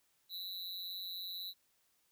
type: tone with amplitude modulation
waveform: square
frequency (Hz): 3951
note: B7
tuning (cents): 0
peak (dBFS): -38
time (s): 0.29-1.54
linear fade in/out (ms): 50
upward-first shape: sine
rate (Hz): 182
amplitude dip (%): 85
effects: white hiss -75 dBFS RMS until 2.11 s